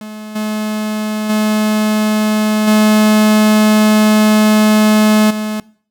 45% pulse tone with level steps, 214.1 Hz, A3, 47 cents flat, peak -26 / -16 / -11 / -7 / -17 dBFS, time 0.01-5.6 s, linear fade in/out 2 ms, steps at 0.35 / 1.29 / 2.67 / 5.3 s, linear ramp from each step 10 ms, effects noise-tail reverb RT60 0.5 s tail -22 dB re dry

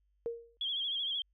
sine tone with exponential decay, 466.2 Hz, A#4, in tune, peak -30 dBFS, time 0.26-0.57 s, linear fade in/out 0 ms, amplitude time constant 67 ms
sine tone with vibrato, 3273 Hz, G#7, 26 cents flat, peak -32 dBFS, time 0.61-1.22 s, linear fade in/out 2 ms, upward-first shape sine, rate 13 Hz, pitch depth 67 cents each way
effects added 50 Hz sine -70 dBFS peak until 1.33 s

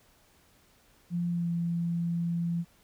sine tone with pitch glide, 173.3 to 170.13 Hz, F3 to F3, -13 to -45 cents, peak -27 dBFS, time 1.1-2.65 s, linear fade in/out 50 ms, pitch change -32 cents, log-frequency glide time 1.29-1.5 s, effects pink hiss -63 dBFS RMS until 2.83 s

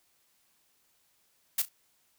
blue noise with echo, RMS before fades -27 dBFS, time 1.58-1.62 s, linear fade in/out 5 ms, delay 34 ms, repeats 2, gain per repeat -14 dB, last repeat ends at 1.688 s, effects white hiss -70 dBFS RMS until 2.18 s

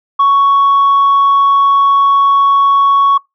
sine tone, 1113 Hz, C#6, 7 cents sharp, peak -4 dBFS, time 0.19-3.18 s, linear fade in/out 10 ms, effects noise-tail reverb RT60 0.2 s tail -26 dB re dry + tanh soft clip ceiling -4 dBFS

